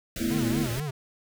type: band-stop noise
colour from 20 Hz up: pink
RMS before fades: -35 dBFS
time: 0.16-0.8 s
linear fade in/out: 2 ms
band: 690 to 1300 Hz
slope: 96 dB/octave
type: chord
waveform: sine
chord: A suspended second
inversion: none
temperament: just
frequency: 220 / 247.5 / 330 Hz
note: A3 / B3 / E4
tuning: 0 / +4 / +2 cents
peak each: -29 dBFS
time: 0.18-0.68 s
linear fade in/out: 50 ms
type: tone with vibrato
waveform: square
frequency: 132.5 Hz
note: C3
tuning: 22 cents sharp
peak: -30 dBFS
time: 0.3-0.91 s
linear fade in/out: 10 ms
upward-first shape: sine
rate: 4.2 Hz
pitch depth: 260 cents each way
effects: none